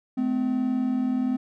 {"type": "tone pair together", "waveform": "triangle", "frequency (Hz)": [215.1, 255.8], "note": ["A3", "C4"], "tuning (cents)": [-39, -39], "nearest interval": "minor third", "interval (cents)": 300, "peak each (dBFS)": [-27, -21], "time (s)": [0.17, 1.37], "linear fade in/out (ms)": 10, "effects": []}